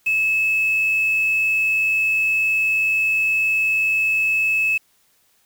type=tone with quantisation; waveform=sine; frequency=2601 Hz; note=E7; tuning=24 cents flat; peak=-16 dBFS; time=0.06-4.78 s; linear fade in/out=10 ms; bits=6; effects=white hiss -61 dBFS RMS until 5.45 s